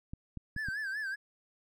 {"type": "clicks", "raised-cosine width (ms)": 5, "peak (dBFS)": -28, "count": 4, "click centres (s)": [0.135, 0.373, 0.564, 0.686]}
{"type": "tone with vibrato", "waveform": "triangle", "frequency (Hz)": 1645, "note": "G#6", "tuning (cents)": -17, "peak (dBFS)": -32, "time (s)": [0.56, 1.16], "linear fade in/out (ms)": 20, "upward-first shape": "sine", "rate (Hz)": 5.2, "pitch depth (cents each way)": 120}
{"effects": []}